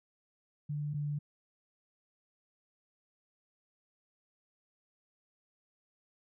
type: tone pair in turn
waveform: sine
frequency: 147.5 / 146.65 Hz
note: D3 / D3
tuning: +8 / -2 cents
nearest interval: unison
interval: 10 cents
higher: first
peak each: -33 / -32 dBFS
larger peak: second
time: 0.69-0.94 / 0.94-1.19 s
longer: neither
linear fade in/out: 10 ms
effects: none